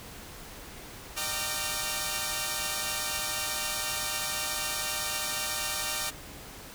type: tone cluster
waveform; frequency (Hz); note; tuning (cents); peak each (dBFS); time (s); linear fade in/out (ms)
5% pulse; 610 / 775 / 922 / 1168 / 1385; D#5 / G5 / A#5 / D6 / F6; -34 / -20 / -19 / -10 / -15; -25; 1.16-6.11; 20
effects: pink hiss -45 dBFS RMS until 6.74 s